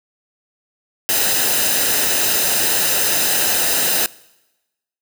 white noise with comb filter, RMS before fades -17 dBFS, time 1.09-4.06 s, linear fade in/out 0 ms, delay 0.89 ms, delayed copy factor -0.55, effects noise-tail reverb RT60 1.0 s tail -22 dB re dry

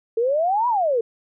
sine exponential two-way sweep, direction up then down, 440.8 to 1000 to 440.8 Hz, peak -17 dBFS, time 0.17-1.01 s, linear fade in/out 5 ms, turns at 0.68 s, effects none

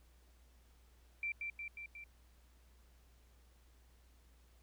sine tone with echo, 2349 Hz, D7, in tune, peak -36 dBFS, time 1.23-1.32 s, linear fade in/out 2 ms, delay 180 ms, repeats 4, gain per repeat -3 dB, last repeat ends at 2.04 s, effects added 60 Hz sine -63 dBFS peak until 4.62 s + pink hiss -72 dBFS RMS until 4.62 s

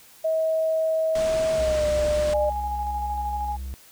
sine tone with pitch glide, 640 to 600.6 Hz, D#5 to D5, +49 to +39 cents, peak -20 dBFS, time 0.24-2.5 s, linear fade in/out 10 ms, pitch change -110 cents, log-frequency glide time 1.55-1.86 s
pink low-pass noise, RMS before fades -34 dBFS, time 1.15-2.34 s, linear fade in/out 5 ms, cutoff 9500 Hz, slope 48 dB/octave
triangle tone, 65.41 Hz, C2, in tune, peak -28 dBFS, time 1.58-3.74 s, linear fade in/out 0 ms
sine tone with tremolo, 830.6 Hz, G#5, in tune, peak -25 dBFS, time 2.33-3.57 s, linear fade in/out 20 ms, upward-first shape square, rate 13 Hz, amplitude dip 25%
effects white hiss -51 dBFS RMS until 3.91 s

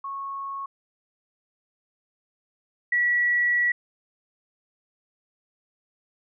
sine tone pair in turn, 1100 / 1937.4 Hz, C#6 / B6, -14 / -34 cents, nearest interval minor seventh, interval 980 cents, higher second, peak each -30 / -19 dBFS, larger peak second, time 0.04-0.66 / 2.92-3.72 s, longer second, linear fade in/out 5 ms, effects none

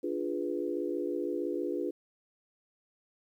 sine chord, D diminished seventh, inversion none, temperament equal, 293.7 / 349.2 / 415.3 / 493.9 Hz, D4 / F4 / Ab4 / Cb5, 0 / 0 / 0 / 0 cents, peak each -36 / -34 / -37 / -38 dBFS, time 0.03-1.91 s, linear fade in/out 10 ms, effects 11-bit

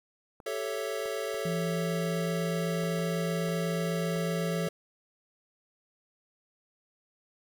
clicks, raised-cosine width 1 ms, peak -34 dBFS, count 7, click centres 0.402 / 1.058 / 1.344 / 2.836 / 2.992 / 3.486 / 4.162 s
square chord, A dominant seventh, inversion third, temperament equal, 392 / 440 / 554.4 / 659.3 Hz, G4 / A4 / C#5 / E5, 0 / 0 / 0 / 0 cents, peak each -40 / -36 / -37 / -40 dBFS, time 0.46-4.69 s, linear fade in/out 5 ms
sine tone, 168.9 Hz, E3, 42 cents sharp, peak -30 dBFS, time 1.45-4.68 s, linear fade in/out 5 ms
effects 10-bit

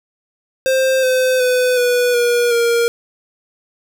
square tone with pitch steps, 525 / 513.3 / 501.9 / 490.7 / 479.8 / 469.1 Hz, C5 / C5 / B4 / B4 / A#4 / A#4, +6 / -33 / +28 / -11 / +50 / +11 cents, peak -13 dBFS, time 0.66-2.88 s, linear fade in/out 0 ms, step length 370 ms, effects none

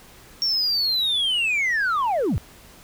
sine linear sweep, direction down, 5550 to 49.6 Hz, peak -17 dBFS, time 0.42-2.38 s, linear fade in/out 0 ms, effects tanh soft clip ceiling -18 dBFS + pink hiss -48 dBFS RMS until 2.83 s

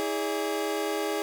30% pulse tone cluster, 322.9 / 412.5 / 575 Hz, E4 / G#4 / D5, -36 / -12 / -37 cents, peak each -30 / -27 / -32 dBFS, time 0-1.22 s, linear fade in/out 0 ms, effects 10-bit

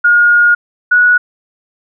sine tone pair in turn, 1430 / 1464.3 Hz, F6 / F#6, +41 / -18 cents, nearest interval unison, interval 41 cents, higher second, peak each -5 dBFS, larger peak neither, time 0.04-0.55 / 0.91-1.18 s, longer first, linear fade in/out 10 ms, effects none

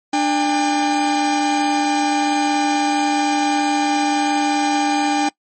45% pulse tone pair together, 296.5 / 805 Hz, D4 / G5, +17 / +46 cents, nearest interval octave + perfect fourth, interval 1729 cents, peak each -18 dBFS, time 0.13-5.29 s, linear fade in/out 5 ms, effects noise-tail reverb RT60 0.1 s tail -23 dB re dry + MP3 32 kbps

